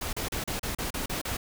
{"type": "noise bursts", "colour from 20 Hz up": "pink", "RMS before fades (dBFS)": -32, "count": 9, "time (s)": [0.01, 1.37], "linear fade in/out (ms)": 5, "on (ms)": 120, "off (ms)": 35, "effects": []}